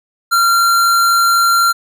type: tone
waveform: square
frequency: 1376 Hz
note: F6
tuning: 26 cents flat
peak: -10 dBFS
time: 0.31-1.73 s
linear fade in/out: 20 ms
effects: none